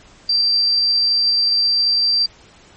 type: tone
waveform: sine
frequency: 4699 Hz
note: D8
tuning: in tune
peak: -13 dBFS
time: 0.29-2.26 s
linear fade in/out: 5 ms
effects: pink hiss -47 dBFS RMS until 2.76 s + MP3 32 kbps